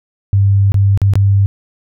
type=tone with dropouts; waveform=sine; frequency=99.1 Hz; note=G2; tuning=19 cents sharp; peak=-7 dBFS; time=0.33-1.46 s; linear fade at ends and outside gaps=0 ms; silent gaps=0.72-0.743 / 0.975-1.017 / 1.136-1.155 s; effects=none